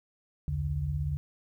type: tone cluster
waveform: sine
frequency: 63.8 / 80.6 / 144.9 Hz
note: C2 / E2 / D3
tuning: -43 / -38 / -23 cents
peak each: -37 / -32 / -31 dBFS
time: 0.48-1.17 s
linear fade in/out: 0 ms
effects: 11-bit